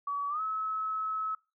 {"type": "tone with pitch glide", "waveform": "sine", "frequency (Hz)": [1138, 1292.2], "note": ["C#6", "E6"], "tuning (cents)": [45, -35], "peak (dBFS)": -30, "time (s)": [0.07, 1.35], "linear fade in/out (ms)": 5, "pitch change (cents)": 220, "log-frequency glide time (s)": [0.29, 0.41], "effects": ["noise-tail reverb RT60 0.3 s tail -23 dB re dry"]}